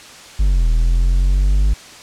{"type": "linear two-way sweep", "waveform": "triangle", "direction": "down then up", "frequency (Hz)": [51.6, 39.67, 51.6], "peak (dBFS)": -9, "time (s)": [0.39, 1.74], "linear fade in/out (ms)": 10, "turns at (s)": 0.69, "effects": ["white hiss -38 dBFS RMS until 2.02 s", "low-pass 7000 Hz 12 dB/octave"]}